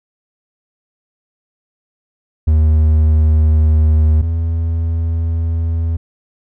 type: tone pair in turn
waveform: triangle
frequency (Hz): 77.78 / 82.41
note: D#2 / E2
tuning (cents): 0 / 0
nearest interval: minor second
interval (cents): 100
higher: second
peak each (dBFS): -6 / -12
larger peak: first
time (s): 2.47-4.22 / 4.22-5.97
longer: neither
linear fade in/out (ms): 10
effects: none